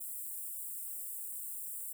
white high-pass noise, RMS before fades -42 dBFS, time 0-1.93 s, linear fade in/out 10 ms, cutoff 7700 Hz, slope 96 dB/octave, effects none

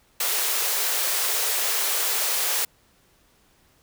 white high-pass noise, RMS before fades -24 dBFS, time 0.2-2.65 s, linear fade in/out 5 ms, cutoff 370 Hz, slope 96 dB/octave, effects pink hiss -61 dBFS RMS until 3.82 s

